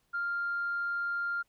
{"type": "tone", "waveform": "sine", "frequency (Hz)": 1396.9, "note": "F6", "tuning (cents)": 0, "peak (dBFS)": -29, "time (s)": [0.13, 1.43], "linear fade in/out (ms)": 20, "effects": ["tanh soft clip ceiling -25 dBFS", "pink hiss -74 dBFS RMS until 1.48 s"]}